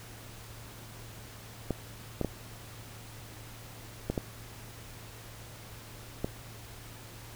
clicks, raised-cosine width 2 ms, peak -16 dBFS, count 6, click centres 1.707 / 2.213 / 2.247 / 4.1 / 4.178 / 6.245 s, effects added 112 Hz sine -49 dBFS peak until 7.35 s + pink hiss -49 dBFS RMS until 7.35 s

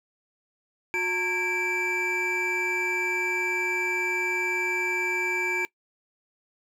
triangle tone cluster, 361.4 / 909 / 1641 / 2330 Hz, F#4 / A#5 / G#6 / D7, -41 / -44 / -21 / -14 cents, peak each -30 / -32 / -33 / -25 dBFS, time 0.94-5.65 s, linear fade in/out 0 ms, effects noise-tail reverb RT60 0.1 s tail -21 dB re dry

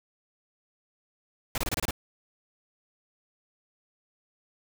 pink noise bursts, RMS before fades -29 dBFS, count 7, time 1.55-1.909 s, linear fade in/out 2 ms, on 29 ms, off 26 ms, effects none

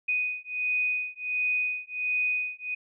sine beating tone pair, 2489 / 2490.4 Hz, D#7 / D#7, 0 / +1 cents, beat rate 1.4 Hz, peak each -29 dBFS, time 0.08-2.75 s, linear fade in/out 10 ms, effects none

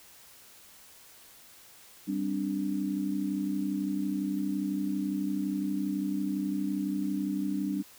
sine chord, G suspended fourth, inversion none, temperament equal, 196 / 261.6 / 293.7 Hz, G3 / C4 / D4, 0 / 0 / 0 cents, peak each -32 / -36 / -31 dBFS, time 2.07-7.83 s, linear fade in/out 20 ms, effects white hiss -54 dBFS RMS until 7.98 s

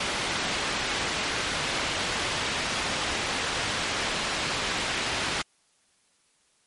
white low-pass noise, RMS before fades -29 dBFS, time 0-5.42 s, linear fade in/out 5 ms, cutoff 3500 Hz, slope 12 dB/octave, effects white hiss -66 dBFS RMS until 6.66 s + MP3 48 kbps

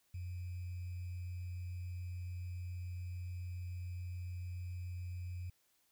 sine tone with sample-and-hold, 89.3 Hz, F2, 39 cents sharp, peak -40 dBFS, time 0.14-5.5 s, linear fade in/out 5 ms, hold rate 2450 Hz, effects white hiss -75 dBFS RMS until 5.91 s

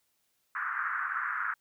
pink band-pass noise, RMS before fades -33 dBFS, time 0.55-1.54 s, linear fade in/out 5 ms, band 1200 to 1700 Hz, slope 48 dB/octave, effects white hiss -75 dBFS RMS until 1.6 s

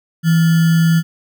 sine tone with sample-and-hold, 164.81 Hz, E3, in tune, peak -9 dBFS, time 0.23-1.03 s, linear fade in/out 50 ms, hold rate 1575 Hz, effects none

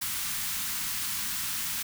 white band-stop noise, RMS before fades -32 dBFS, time 0.01-1.83 s, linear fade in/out 10 ms, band 250 to 1000 Hz, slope 24 dB/octave, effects none

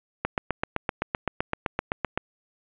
click train, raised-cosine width 0.5 ms, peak -9 dBFS, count 16, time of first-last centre 0.25-2.176 s, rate 7.79 Hz, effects resampled to 8000 Hz + 7-bit

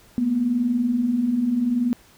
sine tone pair together, 223.5 / 244.2 Hz, A3 / B3, +27 / -19 cents, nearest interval major second, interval 154 cents, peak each -27 / -19 dBFS, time 0.18-1.93 s, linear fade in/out 0 ms, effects pink hiss -53 dBFS RMS until 2.17 s

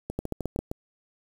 two click trains, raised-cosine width 2 ms, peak -15 / -18 dBFS, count 4 / 5, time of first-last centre 0.19-0.59 / 0.1-0.714 s, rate 7.5 / 6.51 Hz, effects 7-bit

